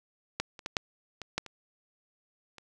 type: clicks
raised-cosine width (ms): 0.2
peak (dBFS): -12 / -28 / -17 / -9 / -22 / -12 / -26 / -30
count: 8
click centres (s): 0.4 / 0.592 / 0.661 / 0.768 / 1.217 / 1.38 / 1.463 / 2.583
effects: none